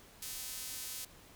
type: tone with high-pass filter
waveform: sawtooth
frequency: 255.7 Hz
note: C4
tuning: 40 cents flat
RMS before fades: -43 dBFS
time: 0.22-1.05 s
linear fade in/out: 5 ms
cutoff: 6000 Hz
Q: 0.51
effects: pink hiss -58 dBFS RMS until 1.35 s